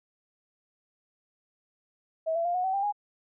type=tone with pitch steps; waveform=sine; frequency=645 / 672 / 700.1 / 729.4 / 760 / 791.8 / 824.9 Hz; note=E5 / E5 / F5 / F#5 / F#5 / G5 / G#5; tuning=-38 / +33 / +4 / -25 / +46 / +17 / -12 cents; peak=-25 dBFS; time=2.26-2.925 s; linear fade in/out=20 ms; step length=95 ms; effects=none